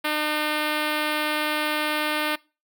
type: tone with notch filter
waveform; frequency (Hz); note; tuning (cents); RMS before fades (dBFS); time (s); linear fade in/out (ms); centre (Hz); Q
5% pulse; 303.1; D#4; -45; -25; 0.04-2.36; 10; 7300; 0.87
effects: noise-tail reverb RT60 0.3 s tail -23 dB re dry